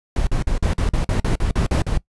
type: noise bursts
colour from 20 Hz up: brown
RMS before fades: -18 dBFS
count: 12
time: 0.16-1.975 s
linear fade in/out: 2 ms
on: 110 ms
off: 45 ms
effects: noise-tail reverb RT60 0.1 s tail -21 dB re dry + resampled to 24000 Hz